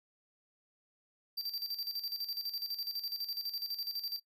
square tone with tremolo, 4692 Hz, D8, 2 cents flat, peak -35 dBFS, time 1.37-4.2 s, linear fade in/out 10 ms, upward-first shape square, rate 12 Hz, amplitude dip 65%, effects noise-tail reverb RT60 0.1 s tail -19 dB re dry

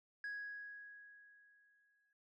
sine tone with exponential decay, 1661.2 Hz, G#6, in tune, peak -38 dBFS, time 0.24-2.13 s, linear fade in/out 2 ms, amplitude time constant 410 ms, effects noise-tail reverb RT60 0.2 s tail -21 dB re dry + tanh soft clip ceiling -40 dBFS

